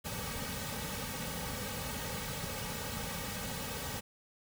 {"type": "noise with comb filter", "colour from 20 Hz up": "pink", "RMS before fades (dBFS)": -39, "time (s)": [0.04, 4.01], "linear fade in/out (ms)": 20, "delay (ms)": 2.9, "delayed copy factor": -0.95, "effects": []}